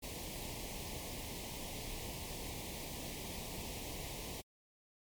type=band-stop noise; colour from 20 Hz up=pink; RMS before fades=-44 dBFS; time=0.02-4.42 s; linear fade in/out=20 ms; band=1000 to 2000 Hz; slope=48 dB/octave; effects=MP3 96 kbps